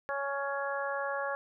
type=harmonic tone; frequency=278.7 Hz; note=C#4; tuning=9 cents sharp; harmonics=2 / 3 / 4 / 5 / 6; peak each=-35 / -39 / -38 / -40 / -38 dBFS; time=0.09-1.35 s; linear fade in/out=0 ms; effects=none